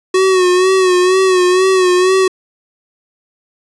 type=tone with vibrato; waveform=square; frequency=370 Hz; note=F#4; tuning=in tune; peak=-9 dBFS; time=0.14-2.28 s; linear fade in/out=5 ms; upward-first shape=sine; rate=2.1 Hz; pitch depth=51 cents each way; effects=resampled to 22050 Hz + 8-bit